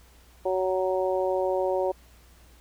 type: harmonic tone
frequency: 186.5 Hz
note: F#3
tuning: 14 cents sharp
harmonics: 2 / 3 / 4 / 5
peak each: -27 / -26 / -32 / -34 dBFS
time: 0.45-1.92 s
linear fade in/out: 10 ms
effects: added 60 Hz sine -53 dBFS peak until 2.6 s + pink hiss -58 dBFS RMS until 2.6 s